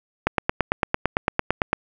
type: click train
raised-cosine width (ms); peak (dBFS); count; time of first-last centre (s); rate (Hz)
0.5; -3; 14; 0.27-1.731; 8.9
effects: none